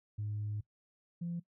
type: tone pair in turn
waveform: sine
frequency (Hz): 104.9 / 171.48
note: G#2 / F3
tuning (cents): +18 / -31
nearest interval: major sixth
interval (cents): 851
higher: second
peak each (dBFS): -34 / -34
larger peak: neither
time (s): 0.18-0.61 / 1.21-1.4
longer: first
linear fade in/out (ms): 10
effects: noise-tail reverb RT60 0.1 s tail -19 dB re dry + tanh soft clip ceiling -31 dBFS